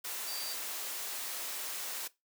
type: tone in noise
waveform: sine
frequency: 4673 Hz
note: D8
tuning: 9 cents flat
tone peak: -41 dBFS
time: 0.27-0.54 s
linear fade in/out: 10 ms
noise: white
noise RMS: -39 dBFS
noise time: 0.04-2.08 s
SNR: -5 dB
effects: noise-tail reverb RT60 0.2 s tail -19 dB re dry + high-pass 400 Hz 12 dB/octave